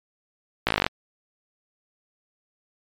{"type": "slowing click train", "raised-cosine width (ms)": 0.3, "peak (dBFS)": -4, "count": 11, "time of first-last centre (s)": [0.67, 0.865], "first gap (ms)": 17, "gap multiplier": 1.03, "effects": ["MP3 96 kbps"]}